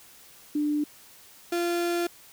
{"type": "tone pair in turn", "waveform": ["sine", "35% pulse"], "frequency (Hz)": [296.6, 345.5], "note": ["D4", "F4"], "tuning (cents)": [17, -19], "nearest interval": "minor third", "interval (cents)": 264, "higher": "second", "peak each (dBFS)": -23, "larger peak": "neither", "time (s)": [[0.55, 0.84], [1.52, 2.07]], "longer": "second", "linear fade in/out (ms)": 5, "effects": ["white hiss -52 dBFS RMS until 2.32 s"]}